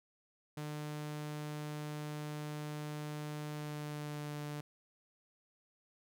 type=tone with pitch glide; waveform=sawtooth; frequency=150 to 147.93 Hz; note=D3 to D3; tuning=+37 to +13 cents; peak=-36 dBFS; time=0.57-4.61 s; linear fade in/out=5 ms; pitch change=-24 cents; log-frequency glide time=3.49-4.37 s; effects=none